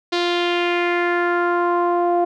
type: tone with low-pass filter sweep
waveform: sawtooth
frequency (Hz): 349.2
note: F4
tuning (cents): 0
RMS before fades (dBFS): -19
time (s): 0.12-2.25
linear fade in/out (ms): 10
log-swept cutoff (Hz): 4200 to 720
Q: 2.8
effects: none